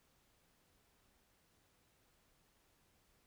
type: silence
effects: pink hiss -74 dBFS RMS until 3.26 s